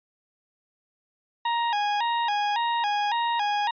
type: tone with vibrato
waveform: 40% pulse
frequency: 880 Hz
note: A5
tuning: in tune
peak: -22 dBFS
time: 1.45-3.71 s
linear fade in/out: 5 ms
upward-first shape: square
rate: 1.8 Hz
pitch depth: 110 cents each way
effects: resampled to 11025 Hz